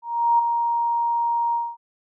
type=tone with ADSR envelope; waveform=sine; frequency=938 Hz; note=A#5; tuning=11 cents sharp; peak=-13 dBFS; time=0.02-1.77 s; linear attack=370 ms; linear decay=8 ms; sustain=-6 dB; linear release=230 ms; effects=none